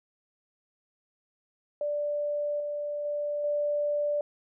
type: tone with level steps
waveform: sine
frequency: 587 Hz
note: D5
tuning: 1 cent flat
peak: -27 / -30 / -28 / -25 dBFS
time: 1.81-4.21 s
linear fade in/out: 2 ms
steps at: 2.6 / 3.05 / 3.44 s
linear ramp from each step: 2 ms
effects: none

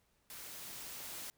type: noise with level ramp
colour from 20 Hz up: white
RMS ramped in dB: -49 to -45 dBFS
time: 0.3-1.3 s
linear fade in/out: 0 ms
effects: pink hiss -75 dBFS RMS until 1.37 s

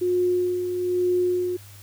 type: tone with tremolo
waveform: sine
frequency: 359.5 Hz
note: F#4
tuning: 50 cents flat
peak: -18 dBFS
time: 0.01-1.57 s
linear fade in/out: 10 ms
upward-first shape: sine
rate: 1.1 Hz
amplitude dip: 50%
effects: added 100 Hz sine -44 dBFS peak until 1.82 s + white hiss -49 dBFS RMS until 1.82 s

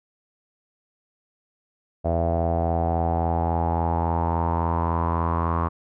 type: tone with low-pass filter sweep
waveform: sawtooth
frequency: 83.6 Hz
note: E2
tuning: 25 cents sharp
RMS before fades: -23 dBFS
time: 2.04-5.69 s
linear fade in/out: 20 ms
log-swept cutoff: 660 to 1100 Hz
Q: 6.9
effects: none

